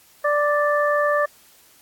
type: harmonic tone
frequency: 587.3 Hz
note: D5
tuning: in tune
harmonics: 1 / 2 / 3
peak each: -19 / -22 / -24 dBFS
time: 0.24-1.26 s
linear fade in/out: 10 ms
effects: white hiss -53 dBFS RMS until 1.81 s + AAC 64 kbps